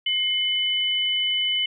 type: tone pair together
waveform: sine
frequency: 2128 / 3000 Hz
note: C7 / F#7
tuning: +29 / +23 cents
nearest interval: tritone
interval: 594 cents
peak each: -28 / -21 dBFS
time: 0.06-1.66 s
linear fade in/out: 5 ms
effects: none